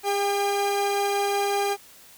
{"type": "tone pair together", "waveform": "45% pulse", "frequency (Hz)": [403.5, 801.7], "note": ["G#4", "G5"], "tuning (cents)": [-50, 39], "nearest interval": "octave", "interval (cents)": 1189, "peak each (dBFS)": -25, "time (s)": [0.03, 1.77], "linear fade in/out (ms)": 50, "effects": ["white hiss -50 dBFS RMS until 2.17 s"]}